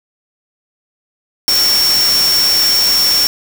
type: tone in noise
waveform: sine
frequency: 5470 Hz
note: F8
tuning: 37 cents flat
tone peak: -10 dBFS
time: 1.48-3.27 s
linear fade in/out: 0 ms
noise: white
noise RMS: -18 dBFS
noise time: 1.48-3.27 s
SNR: +5 dB
effects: none